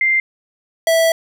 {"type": "tone pair in turn", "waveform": ["sine", "square"], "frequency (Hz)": [2093, 656.2], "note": ["C7", "E5"], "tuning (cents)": [0, -8], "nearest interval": "octave + minor sixth", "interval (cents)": 2008, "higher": "first", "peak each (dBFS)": -12, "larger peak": "neither", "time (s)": [[0.01, 0.2], [0.87, 1.12]], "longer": "second", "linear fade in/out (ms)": 2, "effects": []}